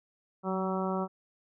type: harmonic tone with a mistuned harmonic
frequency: 189.2 Hz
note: F#3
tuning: 39 cents sharp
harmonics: 1 / 2 / 3 / 4 / 5 / 6 / 7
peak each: -32 / -35 / -37 / -38 / -39 / -40 / -40 dBFS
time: 0.43-1.08 s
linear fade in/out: 50 ms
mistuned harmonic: 1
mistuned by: -23 cents
effects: none